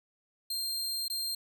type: tone with dropouts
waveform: sawtooth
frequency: 4186 Hz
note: C8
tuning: in tune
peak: -29 dBFS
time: 0.5-1.35 s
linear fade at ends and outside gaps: 5 ms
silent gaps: 1.082-1.099 s
effects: none